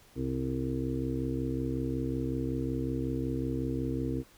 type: harmonic tone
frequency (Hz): 65.41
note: C2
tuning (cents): 0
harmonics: 1 / 2 / 4 / 5 / 6 / 7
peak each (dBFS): -38 / -35 / -34 / -36 / -44 / -39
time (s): 0.15-4.24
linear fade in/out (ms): 50
effects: pink hiss -59 dBFS RMS until 4.37 s